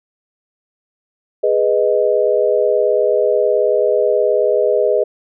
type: chord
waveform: sine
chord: G# minor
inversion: none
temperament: equal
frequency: 415.3 / 493.9 / 622.3 Hz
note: G#4 / B4 / D#5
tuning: 0 / 0 / 0 cents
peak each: -16 dBFS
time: 1.43-5.04 s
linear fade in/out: 10 ms
effects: none